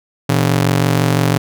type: ring-modulated tone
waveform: sawtooth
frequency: 139.3 Hz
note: C#3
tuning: 9 cents sharp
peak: -5 dBFS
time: 0.29-1.38 s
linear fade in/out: 2 ms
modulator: 23 Hz
effects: none